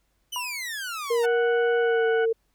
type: exponential sweep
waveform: sawtooth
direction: down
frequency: 3056 to 880 Hz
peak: -27 dBFS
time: 0.32-1.26 s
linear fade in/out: 10 ms
type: tone with exponential decay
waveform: sine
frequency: 987.8 Hz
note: B5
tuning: in tune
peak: -27 dBFS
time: 0.36-0.72 s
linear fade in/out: 1 ms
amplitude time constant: 78 ms
type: tone with pitch glide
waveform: sine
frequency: 470 to 452.9 Hz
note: A#4 to A#4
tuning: +14 to -50 cents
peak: -20 dBFS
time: 1.1-2.33 s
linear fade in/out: 10 ms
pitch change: -64 cents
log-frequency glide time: 1.79-2.06 s
type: harmonic tone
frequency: 740 Hz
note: F#5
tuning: in tune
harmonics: 1 / 2 / 3 / 4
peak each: -31 / -28 / -42 / -42 dBFS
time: 1.23-2.26 s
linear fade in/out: 20 ms
effects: added 48 Hz sine -70 dBFS peak until 2.54 s + pink hiss -72 dBFS RMS until 2.54 s